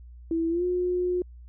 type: tone with pitch glide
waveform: sine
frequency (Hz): 329.6 to 359.4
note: E4 to F4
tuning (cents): 0 to +50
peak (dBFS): -23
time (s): 0.31-1.22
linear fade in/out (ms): 2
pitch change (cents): +150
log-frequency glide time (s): 0.49-0.64
effects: added 60 Hz sine -43 dBFS peak until 1.48 s